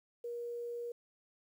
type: tone with quantisation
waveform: sine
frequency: 475.1 Hz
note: A#4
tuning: 33 cents sharp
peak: -38 dBFS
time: 0.24-0.92 s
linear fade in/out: 5 ms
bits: 11
effects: none